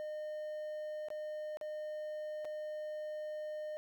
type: tone with dropouts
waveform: triangle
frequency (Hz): 610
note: D#5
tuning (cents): -34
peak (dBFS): -37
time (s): 0-3.77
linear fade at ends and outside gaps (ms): 0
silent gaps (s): 1.085-1.103 / 1.571-1.612 / 2.447-2.452
effects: 12-bit